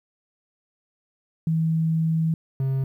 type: tone pair in turn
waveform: sine / triangle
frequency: 161.5 / 133.97 Hz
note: E3 / C3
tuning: -35 / +41 cents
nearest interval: minor third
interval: 324 cents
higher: first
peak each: -19 / -19 dBFS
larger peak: neither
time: 1.47-2.34 / 2.6-2.84 s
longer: first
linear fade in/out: 2 ms
effects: 10-bit